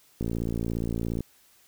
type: click train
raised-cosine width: 3 ms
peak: -17 dBFS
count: 58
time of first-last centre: 0.21-1.207 s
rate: 57.2 Hz
effects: white hiss -60 dBFS RMS until 1.67 s